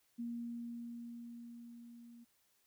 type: tone with level ramp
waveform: sine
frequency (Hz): 235.8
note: A#3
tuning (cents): +20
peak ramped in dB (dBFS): -38 to -54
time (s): 0.18-2.25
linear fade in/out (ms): 20
effects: white hiss -75 dBFS RMS until 2.66 s